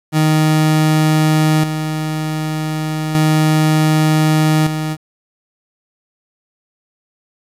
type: tone with tremolo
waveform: 30% pulse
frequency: 155.4 Hz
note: D#3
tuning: 2 cents flat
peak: -8 dBFS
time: 0.12-4.97 s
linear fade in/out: 50 ms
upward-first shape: square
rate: 0.33 Hz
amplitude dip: 55%
effects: resampled to 32000 Hz + 7-bit